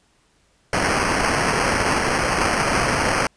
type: noise with sample-and-hold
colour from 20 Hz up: white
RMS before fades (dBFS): -20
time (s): 0.73-3.27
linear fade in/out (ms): 2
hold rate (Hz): 3675
effects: pink hiss -61 dBFS RMS until 3.36 s + resampled to 22050 Hz